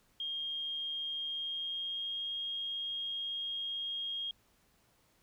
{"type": "tone with pitch glide", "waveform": "sine", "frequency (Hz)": [3227, 3251], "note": ["G7", "G#7"], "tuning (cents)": [50, -38], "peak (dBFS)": -35, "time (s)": [0.2, 4.31], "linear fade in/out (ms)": 2, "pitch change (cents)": 12, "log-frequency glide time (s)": [1.29, 2.32], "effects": ["pink hiss -70 dBFS RMS until 5.22 s"]}